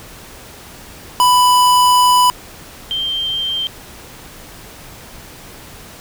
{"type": "tone pair in turn", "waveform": ["square", "sine"], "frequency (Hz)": [993, 3153], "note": ["B5", "G7"], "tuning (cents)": [9, 9], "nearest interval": "octave + minor sixth", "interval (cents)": 2000, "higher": "second", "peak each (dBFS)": [-9, -17], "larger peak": "first", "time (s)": [[1.2, 2.3], [2.91, 3.67]], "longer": "first", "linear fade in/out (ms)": 0, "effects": ["pink hiss -37 dBFS RMS until 6 s"]}